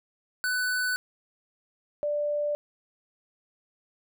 square / sine tone pair in turn, 1496 / 588.9 Hz, F#6 / D5, +19 / +5 cents, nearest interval octave + major third, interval 1614 cents, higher first, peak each -26 / -25 dBFS, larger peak second, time 0.44-0.96 / 2.03-2.55 s, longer neither, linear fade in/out 0 ms, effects none

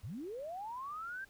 sine linear sweep, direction up, 71.7 to 1609 Hz, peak -40 dBFS, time 0.03-1.25 s, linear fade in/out 10 ms, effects pink hiss -65 dBFS RMS until 1.29 s

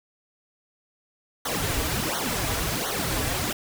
pink noise with flanger, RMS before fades -27 dBFS, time 1.45-3.53 s, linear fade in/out 5 ms, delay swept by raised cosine 0.4 to 5.7 ms, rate 1.4 Hz, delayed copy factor -0.9, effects none

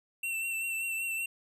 square tone with vibrato, 2700 Hz, E7, 41 cents sharp, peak -32 dBFS, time 0.23-1.26 s, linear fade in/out 5 ms, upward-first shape triangle, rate 5.2 Hz, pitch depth 34 cents each way, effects none

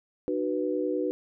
sine tone cluster, 302.9 / 372.7 / 491.9 Hz, D#4 / F#4 / B4, -46 / +13 / -7 cents, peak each -30 dBFS, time 0.28-1.11 s, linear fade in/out 0 ms, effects none

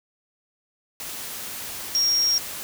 sine tone in noise, 5588 Hz, F8, in tune, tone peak -18 dBFS, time 1.95-2.38 s, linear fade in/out 0 ms, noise white, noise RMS -34 dBFS, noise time 1-2.63 s, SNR +13 dB, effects none

